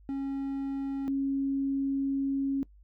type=tone pair in turn; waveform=triangle / sine; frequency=273.9 / 273.9 Hz; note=C#4 / C#4; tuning=-21 / -21 cents; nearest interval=unison; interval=0 cents; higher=neither; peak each=-28 / -26 dBFS; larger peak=second; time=0.09-1.08 / 1.08-2.63 s; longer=second; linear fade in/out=0 ms; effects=noise-tail reverb RT60 0.1 s tail -21 dB re dry + added 50 Hz sine -53 dBFS peak until 2.83 s